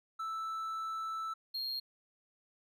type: tone pair in turn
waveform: triangle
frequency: 1318.5 / 4243 Hz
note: E6 / C8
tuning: 0 / +23 cents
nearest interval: octave + minor sixth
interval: 2023 cents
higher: second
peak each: -34 / -34 dBFS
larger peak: neither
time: 0.19-1.34 / 1.54-1.8 s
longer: first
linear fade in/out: 10 ms
effects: none

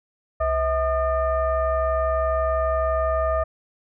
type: tone with frequency modulation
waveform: sine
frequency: 643 Hz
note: E5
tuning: 43 cents flat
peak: -19 dBFS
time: 0.4-3.44 s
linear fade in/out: 10 ms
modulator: 577 Hz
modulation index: 1
effects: none

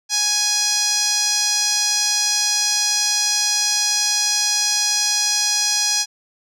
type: tone with band-pass filter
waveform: sawtooth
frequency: 831 Hz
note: G#5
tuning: 1 cent sharp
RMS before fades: -19 dBFS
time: 0.09-6.06 s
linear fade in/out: 50 ms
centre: 5600 Hz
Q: 3.6
effects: none

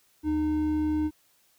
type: tone pair together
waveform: triangle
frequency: 77.5 / 305.9 Hz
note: D#2 / D#4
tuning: -6 / -29 cents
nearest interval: 2 octaves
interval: 2377 cents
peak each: -32 / -22 dBFS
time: 0.23-1.11 s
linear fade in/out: 50 ms
effects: white hiss -65 dBFS RMS until 1.58 s

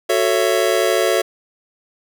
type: chord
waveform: square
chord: F# minor seventh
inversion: none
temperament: just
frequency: 370 / 444 / 555 / 666 Hz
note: F#4 / A4 / C#5 / E5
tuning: 0 / +16 / +2 / +18 cents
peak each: -21 dBFS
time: 0.09-1.22 s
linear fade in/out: 10 ms
effects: none

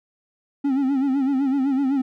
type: tone with vibrato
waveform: triangle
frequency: 271.1 Hz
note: C#4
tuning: 38 cents flat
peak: -16 dBFS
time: 0.64-2.02 s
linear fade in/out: 10 ms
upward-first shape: sine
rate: 7.9 Hz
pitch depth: 90 cents each way
effects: none

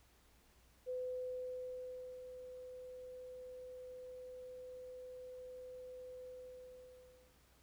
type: tone with ADSR envelope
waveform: sine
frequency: 505 Hz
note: B4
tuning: 39 cents sharp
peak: -38 dBFS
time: 0.86-7.37 s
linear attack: 32 ms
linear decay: 1300 ms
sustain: -10 dB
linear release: 1100 ms
effects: added 60 Hz sine -70 dBFS peak until 7.62 s + pink hiss -70 dBFS RMS until 7.62 s

